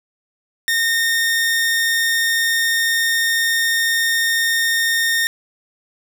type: tone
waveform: sawtooth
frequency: 1834 Hz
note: A#6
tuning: 29 cents flat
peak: -12 dBFS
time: 0.68-5.27 s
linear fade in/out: 0 ms
effects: none